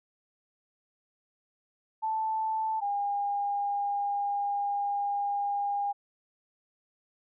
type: tone pair in turn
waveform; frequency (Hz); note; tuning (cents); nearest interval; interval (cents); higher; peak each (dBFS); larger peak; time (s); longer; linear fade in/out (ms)
sine; 879 / 809.3; A5 / G#5; -2 / -45; minor second; 143; first; -27; neither; 2.02-2.81 / 2.81-5.93; second; 20
effects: none